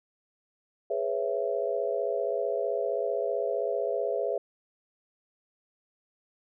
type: chord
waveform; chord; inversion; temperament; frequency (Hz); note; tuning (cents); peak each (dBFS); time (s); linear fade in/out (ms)
sine; C# minor seventh; second; just; 415.8 / 498.9 / 554.4 / 665.2; G#4 / B4 / C#5 / E5; +2 / +17 / 0 / +16; -32; 0.9-4.38; 5
effects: none